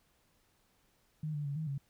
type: tone with pitch steps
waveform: sine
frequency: 154.1 / 147.2 / 141.5 / 157.6 / 139 Hz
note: D#3 / D3 / C#3 / D#3 / C#3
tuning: -16 / +4 / +36 / +23 / +5 cents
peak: -34 dBFS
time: 1.23-1.78 s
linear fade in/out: 5 ms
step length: 110 ms
effects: pink hiss -72 dBFS RMS until 1.89 s